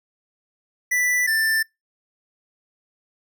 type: tone pair in turn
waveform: square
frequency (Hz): 1977 / 1775.6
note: B6 / A6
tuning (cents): +1 / +15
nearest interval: major second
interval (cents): 186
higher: first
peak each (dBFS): -19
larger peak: neither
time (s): 0.91-1.27 / 1.27-1.63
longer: neither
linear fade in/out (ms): 10
effects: noise-tail reverb RT60 0.2 s tail -26 dB re dry